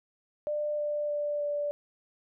sine tone with pitch steps, 596 / 591.9 / 587.8 / 583.7 Hz, D5 / D5 / D5 / D5, +25 / +13 / +1 / -11 cents, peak -28 dBFS, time 0.47-1.71 s, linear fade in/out 0 ms, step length 310 ms, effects none

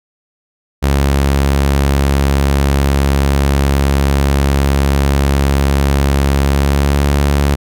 sawtooth tone with pitch glide, 69.4 to 71.02 Hz, C#2 to C#2, +3 to +43 cents, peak -6 dBFS, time 0.82-7.56 s, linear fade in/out 20 ms, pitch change +40 cents, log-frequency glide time 6.45-7.03 s, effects none

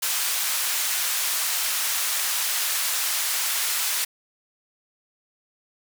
white band-pass noise, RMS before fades -25 dBFS, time 0.02-4.05 s, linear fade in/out 10 ms, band 980 to 16000 Hz, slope 12 dB/octave, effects none

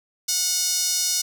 sawtooth tone with high-pass filter, 730 Hz, F#5, 24 cents flat, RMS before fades -23 dBFS, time 0.28-1.22 s, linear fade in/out 10 ms, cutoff 5500 Hz, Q 2.4, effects none

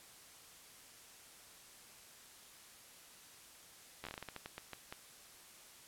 slowing click train, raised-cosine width 0.3 ms, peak -28 dBFS, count 14, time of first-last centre 4.04-4.925 s, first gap 12 ms, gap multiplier 1.26, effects white hiss -58 dBFS RMS until 5.87 s + low-pass 12000 Hz 12 dB/octave

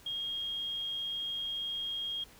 triangle tone, 3251 Hz, G#7, 38 cents flat, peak -30 dBFS, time 0.06-2.24 s, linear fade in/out 5 ms, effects tanh soft clip ceiling -32 dBFS + pink hiss -57 dBFS RMS until 2.39 s

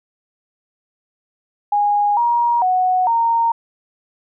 sine tone with pitch steps, 823 / 948 / 738 / 924 Hz, G#5 / A#5 / F#5 / A#5, -16 / +29 / -5 / -16 cents, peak -13 dBFS, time 1.72-3.52 s, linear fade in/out 5 ms, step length 450 ms, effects none

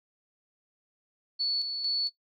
sine tone with tremolo, 4434 Hz, C#8, in tune, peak -25 dBFS, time 1.39-2.1 s, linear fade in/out 20 ms, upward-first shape square, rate 2.2 Hz, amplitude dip 45%, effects noise-tail reverb RT60 0.1 s tail -18 dB re dry

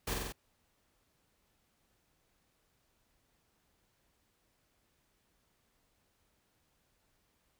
pink noise with echo, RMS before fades -36 dBFS, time 0.07-0.14 s, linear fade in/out 5 ms, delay 46 ms, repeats 4, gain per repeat -2 dB, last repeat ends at 0.324 s, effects pink hiss -75 dBFS RMS until 7.59 s

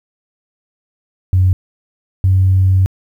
sine tone pair in turn, 92.5 / 94.23 Hz, F#2 / F#2, 0 / +32 cents, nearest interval unison, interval 32 cents, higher second, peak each -7 dBFS, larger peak neither, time 1.33-1.53 / 2.24-2.86 s, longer second, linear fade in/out 0 ms, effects tanh soft clip ceiling -3 dBFS + 8-bit

